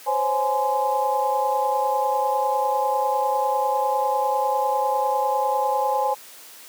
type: tone cluster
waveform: sine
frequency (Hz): 516 / 546 / 838 / 1033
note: C5 / C#5 / G#5 / C6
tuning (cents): -24 / -26 / +15 / -22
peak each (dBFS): -26 / -27 / -21 / -29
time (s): 0.06-6.15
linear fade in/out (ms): 20
effects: white hiss -44 dBFS RMS until 6.68 s + high-pass 300 Hz 12 dB/octave